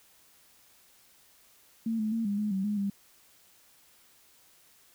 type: tone with pitch steps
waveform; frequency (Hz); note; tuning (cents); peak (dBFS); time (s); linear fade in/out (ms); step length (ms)
sine; 226.2 / 215.7 / 227.4 / 202.5 / 210.7 / 191.9 / 208.4 / 199.1; A3 / A3 / A#3 / G#3 / G#3 / G3 / G#3 / G3; +48 / -34 / -43 / -43 / +25 / -37 / +6 / +27; -27; 1.86-2.9; 5; 130
effects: white hiss -61 dBFS RMS until 4.94 s